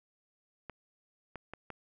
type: clicks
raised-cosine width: 0.5 ms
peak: -27 dBFS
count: 4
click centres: 0.697 / 1.357 / 1.536 / 1.703 s
effects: none